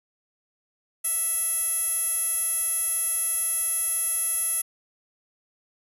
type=tone with band-pass filter; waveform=15% pulse; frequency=661 Hz; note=E5; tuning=5 cents sharp; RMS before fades=-26 dBFS; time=1.04-4.62 s; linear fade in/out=10 ms; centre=11000 Hz; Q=9.8; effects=none